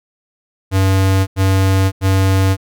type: tone bursts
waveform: square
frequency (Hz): 95.8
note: G2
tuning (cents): -39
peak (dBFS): -11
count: 3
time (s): 0.71-2.568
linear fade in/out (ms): 50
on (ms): 560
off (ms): 89
effects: none